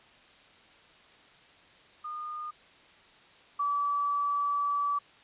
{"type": "tone pair in turn", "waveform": "sine", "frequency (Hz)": [1220, 1151.5], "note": ["D#6", "D6"], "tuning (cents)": [-34, -34], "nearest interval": "minor second", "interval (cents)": 100, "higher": "first", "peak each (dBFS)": [-35, -26], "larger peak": "second", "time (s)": [[2.04, 2.51], [3.59, 4.99]], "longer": "second", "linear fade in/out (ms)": 10, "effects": ["white hiss -57 dBFS RMS until 5.23 s", "resampled to 8000 Hz"]}